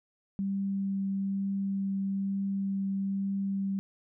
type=tone with vibrato; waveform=sine; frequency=195.8 Hz; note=G3; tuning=2 cents flat; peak=-28 dBFS; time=0.39-3.79 s; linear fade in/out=0 ms; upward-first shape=triangle; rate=1.1 Hz; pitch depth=8 cents each way; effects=none